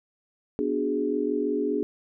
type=chord; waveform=sine; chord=G# half-diminished seventh; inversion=first; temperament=equal; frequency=246.9 / 293.7 / 370 / 415.3 Hz; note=B3 / D4 / F#4 / G#4; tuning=0 / 0 / 0 / 0 cents; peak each=-31 / -28 / -32 / -27 dBFS; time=0.59-1.83 s; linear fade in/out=0 ms; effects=none